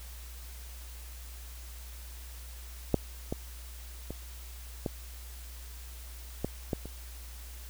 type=clicks; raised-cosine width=2 ms; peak=-10 / -18 / -24 / -17 / -16 / -16 / -28 dBFS; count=7; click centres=2.943 / 3.325 / 4.106 / 4.862 / 6.446 / 6.732 / 6.856 s; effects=added 60 Hz sine -43 dBFS peak until 7.69 s + white hiss -51 dBFS RMS until 7.69 s